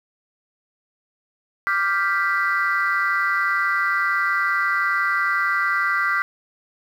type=chord; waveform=sine; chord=G dominant seventh; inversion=second; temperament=equal; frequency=1174.7 / 1396.9 / 1568 / 1975.5 Hz; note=D6 / F6 / G6 / B6; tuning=0 / 0 / 0 / 0 cents; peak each=-23 dBFS; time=1.67-6.22 s; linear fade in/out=0 ms; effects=tanh soft clip ceiling -11 dBFS + 8-bit